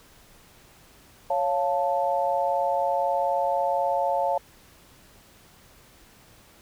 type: chord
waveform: sine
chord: Db augmented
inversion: none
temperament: equal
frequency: 554.4 / 698.5 / 880 Hz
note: Db5 / F5 / A5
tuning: 0 / 0 / 0 cents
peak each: -26 dBFS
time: 1.3-4.38 s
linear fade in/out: 5 ms
effects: pink hiss -54 dBFS RMS until 6.61 s